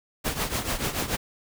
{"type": "noise with tremolo", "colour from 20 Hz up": "pink", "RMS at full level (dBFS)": -25, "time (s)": [0.24, 1.17], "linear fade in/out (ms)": 20, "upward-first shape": "triangle", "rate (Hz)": 6.9, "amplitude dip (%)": 80, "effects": []}